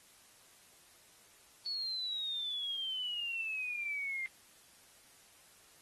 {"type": "exponential sweep", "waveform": "sine", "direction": "down", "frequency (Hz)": [4435, 2093], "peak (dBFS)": -35, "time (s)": [1.66, 4.26], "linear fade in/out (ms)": 0, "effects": ["white hiss -62 dBFS RMS until 5.81 s", "AAC 32 kbps"]}